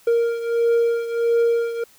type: beating tone pair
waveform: triangle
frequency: 466.2 / 467.7 Hz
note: A#4 / A#4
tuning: 0 / +6 cents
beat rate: 1.5 Hz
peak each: -16 / -21 dBFS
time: 0.07-1.84 s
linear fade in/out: 5 ms
effects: white hiss -53 dBFS RMS until 1.98 s